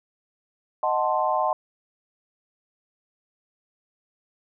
sine chord, D# diminished seventh, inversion none, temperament equal, 622.3 / 740 / 880 / 1046.5 Hz, D#5 / F#5 / A5 / C6, 0 / 0 / 0 / 0 cents, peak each -26 dBFS, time 0.83-1.53 s, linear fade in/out 2 ms, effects none

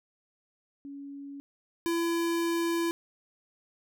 sine / square tone pair in turn, 280.6 / 336.8 Hz, C#4 / E4, +21 / +37 cents, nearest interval minor third, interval 316 cents, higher second, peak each -39 / -27 dBFS, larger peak second, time 0.85-1.4 / 1.86-2.91 s, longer second, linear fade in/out 0 ms, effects none

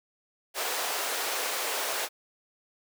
pink high-pass noise, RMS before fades -31 dBFS, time 0.54-2.09 s, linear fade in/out 50 ms, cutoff 460 Hz, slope 24 dB/octave, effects none

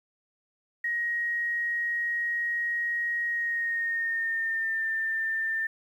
sine tone with pitch glide, 1886 to 1791.5 Hz, A#6 to A6, +20 to +31 cents, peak -26 dBFS, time 0.84-5.67 s, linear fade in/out 5 ms, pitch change -89 cents, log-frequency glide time 3.26-4.84 s, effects 10-bit

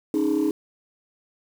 sine chord, C# suspended second, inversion none, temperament just, 277.2 / 311.8 / 415.8 Hz, C#4 / D#4 / G#4, 0 / +4 / +2 cents, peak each -24 / -20 / -25 dBFS, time 0.14-0.51 s, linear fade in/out 2 ms, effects tanh soft clip ceiling -15 dBFS + 7-bit

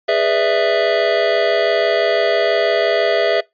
square chord, E dominant seventh, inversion first, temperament just, 412 / 494.4 / 593.3 / 659.3 Hz, G#4 / B4 / D5 / E5, -14 / +2 / +18 / 0 cents, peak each -21 / -22 / -22 / -16 dBFS, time 0.08-3.41 s, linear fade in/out 10 ms, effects noise-tail reverb RT60 0.2 s tail -24 dB re dry + resampled to 11025 Hz

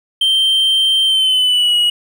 triangle tone with pitch glide, 3136 to 2909 Hz, G7 to F#7, 0 to -30 cents, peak -9 dBFS, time 0.21-1.9 s, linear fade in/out 5 ms, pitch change -130 cents, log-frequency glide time 1.05-1.75 s, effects none

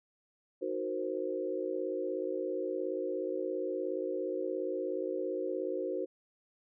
sine chord, C half-diminished seventh, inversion first, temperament equal, 311.1 / 370 / 466.2 / 523.3 Hz, Eb4 / Gb4 / Bb4 / C5, 0 / 0 / 0 / 0 cents, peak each -40 / -36 / -39 / -37 dBFS, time 0.61-6.06 s, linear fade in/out 20 ms, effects none

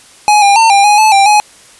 square tone with pitch steps, 838 / 803 / 902 / 799 / 831 / 867 / 790 / 839 Hz, G#5 / G5 / A5 / G5 / G#5 / A5 / G5 / G#5, +15 / +41 / +43 / +33 / +1 / -26 / +13 / +17 cents, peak -5 dBFS, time 0.28-1.4 s, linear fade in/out 0 ms, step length 140 ms, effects white hiss -40 dBFS RMS until 1.79 s + resampled to 24000 Hz

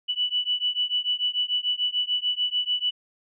sine beating tone pair, 2960 / 2966.8 Hz, F#7 / F#7, 0 / +4 cents, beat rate 6.8 Hz, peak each -26 / -26 dBFS, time 0.08-2.91 s, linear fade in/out 20 ms, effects none

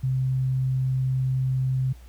sine tone, 130.6 Hz, C3, 3 cents flat, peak -21 dBFS, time 0.03-1.93 s, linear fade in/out 10 ms, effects added 60 Hz sine -43 dBFS peak until 2.08 s + pink hiss -57 dBFS RMS until 2.08 s

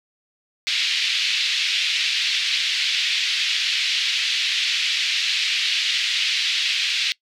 white band-pass noise, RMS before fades -22 dBFS, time 0.67-7.12 s, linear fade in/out 0 ms, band 2300 to 4100 Hz, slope 24 dB/octave, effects noise-tail reverb RT60 0.1 s tail -22 dB re dry

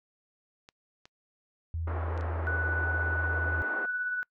clicks, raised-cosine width 0.2 ms, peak -32 dBFS, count 4, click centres 0.689 / 1.055 / 2.177 / 2.21 s
sine tone, 82.41 Hz, E2, in tune, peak -30 dBFS, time 1.74-3.62 s, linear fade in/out 0 ms
pink band-pass noise, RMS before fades -39 dBFS, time 1.87-3.86 s, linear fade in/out 5 ms, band 310 to 1500 Hz, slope 24 dB/octave
sine tone with tremolo, 1483 Hz, F#6, 4 cents sharp, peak -27 dBFS, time 2.47-4.23 s, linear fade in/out 0 ms, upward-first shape triangle, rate 17 Hz, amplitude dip 40%
effects noise-tail reverb RT60 0.1 s tail -26 dB re dry

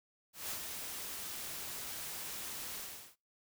white noise with ADSR envelope, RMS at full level -39 dBFS, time 0.33-3.16 s, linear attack 170 ms, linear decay 83 ms, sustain -4 dB, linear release 390 ms, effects noise-tail reverb RT60 0.3 s tail -26 dB re dry

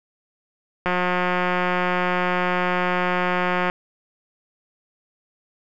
click train, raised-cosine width 0.5 ms, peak -7 dBFS, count 512, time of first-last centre 0.86-3.699 s, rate 180 Hz, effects none

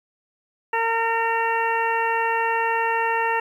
harmonic tone, 456.5 Hz, A#4, 36 cents flat, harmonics 1 / 2 / 3 / 4 / 5 / 6, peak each -27 / -22 / -31 / -26 / -37 / -30 dBFS, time 0.73-3.4 s, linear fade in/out 5 ms, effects 9-bit

